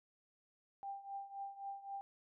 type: tone with tremolo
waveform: sine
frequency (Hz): 792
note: G5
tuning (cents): +18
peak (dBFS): -40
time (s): 0.83-2.01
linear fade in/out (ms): 0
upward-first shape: triangle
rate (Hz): 3.8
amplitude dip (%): 85
effects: none